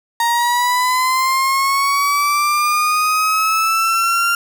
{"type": "linear sweep", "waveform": "35% pulse", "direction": "up", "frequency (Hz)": [930, 1390], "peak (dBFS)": -12, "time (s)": [0.2, 4.35], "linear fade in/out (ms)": 2, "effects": []}